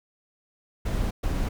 brown noise bursts at uneven times, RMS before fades -26 dBFS, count 2, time 0.85-1.11 / 1.23-1.49 s, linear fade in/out 10 ms, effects none

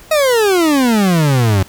40% pulse exponential sweep, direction down, 641 to 92 Hz, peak -9 dBFS, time 0.11-1.63 s, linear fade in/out 5 ms, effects pink hiss -41 dBFS RMS until 1.68 s

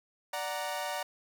sawtooth chord, D augmented, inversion none, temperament equal, 587.3 / 740 / 932.3 Hz, D5 / F#5 / A#5, 0 / 0 / 0 cents, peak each -34 dBFS, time 0.33-1.03 s, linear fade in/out 5 ms, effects none

